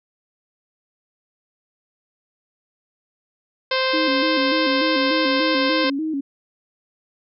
harmonic tone, 522 Hz, C5, 4 cents flat, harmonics 1 / 2 / 3 / 4 / 5 / 6 / 7 / 8 / 9 / 10, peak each -22 / -25 / -27 / -28 / -29 / -30 / -30 / -31 / -32 / -32 dBFS, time 3.71-5.9 s, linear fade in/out 5 ms
sine tone with vibrato, 295.3 Hz, D4, 10 cents sharp, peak -21 dBFS, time 3.93-6.21 s, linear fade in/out 10 ms, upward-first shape square, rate 3.4 Hz, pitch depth 110 cents each way
effects none

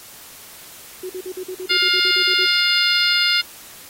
sine tone bursts, 370 Hz, F#4, in tune, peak -26 dBFS, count 13, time 1.03-2.452 s, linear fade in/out 5 ms, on 66 ms, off 47 ms
harmonic tone, 707 Hz, F5, 21 cents sharp, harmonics 2 / 3 / 4 / 5 / 6 / 7, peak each -22 / -22 / -22 / -22 / -22 / -22 dBFS, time 1.69-3.42 s, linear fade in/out 20 ms
effects white hiss -41 dBFS RMS until 3.89 s + AAC 48 kbps

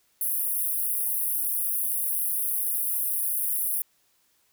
pink high-pass noise, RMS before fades -27 dBFS, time 0.21-3.82 s, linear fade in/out 2 ms, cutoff 9800 Hz, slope 96 dB/octave, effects white hiss -67 dBFS RMS until 4.52 s

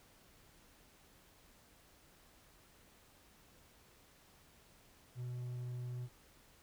triangle tone, 123.47 Hz, B2, in tune, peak -38 dBFS, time 5.15-6.09 s, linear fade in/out 50 ms, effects pink hiss -65 dBFS RMS until 6.62 s

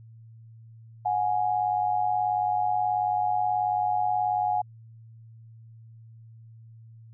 sine tone pair together, 732.1 / 830.6 Hz, F#5 / G#5, -19 / 0 cents, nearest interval major second, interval 219 cents, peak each -25 / -26 dBFS, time 1.05-4.62 s, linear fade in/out 10 ms, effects added 113 Hz sine -46 dBFS peak until 7.13 s

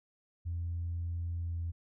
sine tone with pitch glide, 85.3 to 84.42 Hz, F2 to E2, -40 to +42 cents, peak -32 dBFS, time 0.45-1.72 s, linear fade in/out 20 ms, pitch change -18 cents, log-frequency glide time 1.4-1.56 s, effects tanh soft clip ceiling -29 dBFS

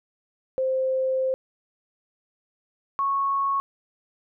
sine tone pair in turn, 523 / 1103.1 Hz, C5 / C#6, -1 / -9 cents, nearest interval octave + minor second, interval 1292 cents, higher second, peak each -21 dBFS, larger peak neither, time 0.58-1.34 / 2.99-3.6 s, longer first, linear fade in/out 0 ms, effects none

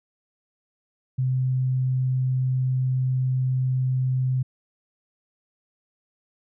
sine tone, 129.1 Hz, C3, 23 cents flat, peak -20 dBFS, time 1.18-4.43 s, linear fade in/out 10 ms, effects none

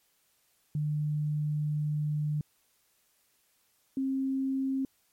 sine tone pair in turn, 150 / 267.3 Hz, D3 / C4, +37 / +37 cents, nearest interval minor seventh, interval 1000 cents, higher second, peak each -27 dBFS, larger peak neither, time 0.75-2.41 / 3.97-4.85 s, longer first, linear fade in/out 2 ms, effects white hiss -70 dBFS RMS until 5.12 s + MP3 64 kbps

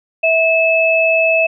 sine tone pair together, 651 / 2604 Hz, E5 / E7, -22 / -22 cents, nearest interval 2 octaves, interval 2400 cents, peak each -13 dBFS, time 0.23-1.47 s, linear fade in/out 10 ms, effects none

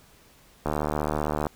click train, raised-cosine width 1 ms, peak -12 dBFS, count 62, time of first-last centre 0.66-1.468 s, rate 75.5 Hz, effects pink hiss -56 dBFS RMS until 1.55 s

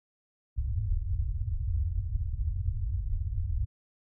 white low-pass noise, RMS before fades -30 dBFS, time 0.56-3.66 s, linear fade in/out 20 ms, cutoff 100 Hz, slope 48 dB/octave, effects none

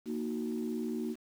sine chord, D# minor, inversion second, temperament equal, 233.1 / 311.1 / 370 Hz, A#3 / D#4 / F#4, 0 / 0 / 0 cents, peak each -34 / -38 / -38 dBFS, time 0.05-1.16 s, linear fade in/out 50 ms, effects tanh soft clip ceiling -25 dBFS + 9-bit

